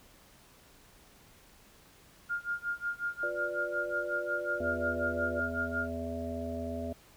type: tone with tremolo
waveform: sine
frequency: 1411 Hz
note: F6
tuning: 17 cents sharp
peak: -29 dBFS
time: 2.29-5.9 s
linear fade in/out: 20 ms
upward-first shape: sine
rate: 5.5 Hz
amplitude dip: 95%
type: chord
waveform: sine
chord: B diminished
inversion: second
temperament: equal with one note detuned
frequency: 353.7 / 493.9 / 587.3 Hz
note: F4 / B4 / D5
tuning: +22 / 0 / 0 cents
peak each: -41 / -41 / -35 dBFS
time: 3.23-5.4 s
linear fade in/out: 2 ms
type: harmonic tone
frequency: 83.1 Hz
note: E2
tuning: 15 cents sharp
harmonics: 1 / 3 / 5 / 7 / 8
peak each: -40 / -38 / -44 / -42 / -40 dBFS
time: 4.6-6.93 s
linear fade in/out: 5 ms
effects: pink hiss -59 dBFS RMS until 7.16 s